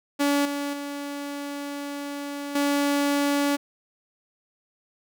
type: tone with level steps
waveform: sawtooth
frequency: 285.3 Hz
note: C#4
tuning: 50 cents sharp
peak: -16 / -23 / -27 / -17 dBFS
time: 0.19-3.57 s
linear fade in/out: 20 ms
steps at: 0.45 / 0.73 / 2.55 s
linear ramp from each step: 5 ms
effects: none